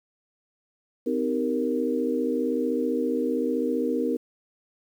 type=chord; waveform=sine; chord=C minor seventh; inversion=none; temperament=equal with one note detuned; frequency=255.7 / 311.1 / 392 / 466.2 Hz; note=C4 / Eb4 / G4 / Bb4; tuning=-40 / 0 / 0 / 0 cents; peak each=-27 / -29 / -32 / -27 dBFS; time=1.06-4.17 s; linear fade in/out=10 ms; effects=9-bit